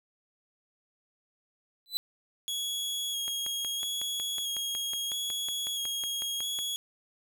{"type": "tone with exponential growth", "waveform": "45% pulse", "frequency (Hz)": 4000, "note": "B7", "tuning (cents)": 21, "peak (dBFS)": -24, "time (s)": [1.86, 1.97], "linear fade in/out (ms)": 0, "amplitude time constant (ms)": 22}
{"type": "tone with vibrato", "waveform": "sawtooth", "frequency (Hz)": 3314, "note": "G#7", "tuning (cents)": -4, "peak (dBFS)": -28, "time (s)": [2.48, 6.76], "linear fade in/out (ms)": 0, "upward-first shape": "square", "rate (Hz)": 0.76, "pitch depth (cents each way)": 19}
{"type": "click train", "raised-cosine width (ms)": 0.3, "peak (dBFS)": -26, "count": 19, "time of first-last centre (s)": [3.28, 6.589], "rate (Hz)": 5.44}
{"effects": []}